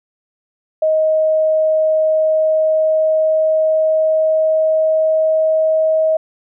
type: tone with pitch glide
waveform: sine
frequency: 628 to 633.8 Hz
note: D#5 to D#5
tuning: +16 to +32 cents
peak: -11 dBFS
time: 0.82-6.17 s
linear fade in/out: 5 ms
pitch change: +16 cents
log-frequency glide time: 2.03-6.01 s
effects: none